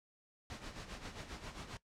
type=noise with tremolo; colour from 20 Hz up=pink; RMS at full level=-45 dBFS; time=0.5-1.77 s; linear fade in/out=0 ms; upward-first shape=sine; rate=7.5 Hz; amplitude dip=65%; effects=noise-tail reverb RT60 0.1 s tail -18 dB re dry + low-pass 6000 Hz 12 dB/octave